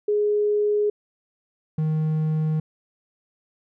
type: tone pair in turn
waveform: sine / triangle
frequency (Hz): 416.8 / 156.12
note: G#4 / D#3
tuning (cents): +6 / +6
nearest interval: octave + perfect fourth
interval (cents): 1700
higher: first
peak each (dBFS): -18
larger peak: neither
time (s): 0.08-0.9 / 1.78-2.6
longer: neither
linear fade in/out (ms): 5
effects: none